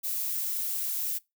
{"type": "noise", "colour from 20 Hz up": "violet", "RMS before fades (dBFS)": -31, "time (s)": [0.03, 1.19], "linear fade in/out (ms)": 20, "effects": ["noise-tail reverb RT60 0.2 s tail -22 dB re dry"]}